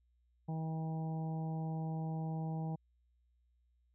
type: harmonic tone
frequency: 159.9 Hz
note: D#3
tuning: 48 cents sharp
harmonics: 1 / 2 / 3 / 4 / 5 / 6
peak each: -36 / -49 / -52 / -53 / -48 / -58 dBFS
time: 0.48-2.76 s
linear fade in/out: 10 ms
effects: added 60 Hz sine -70 dBFS peak until 3.94 s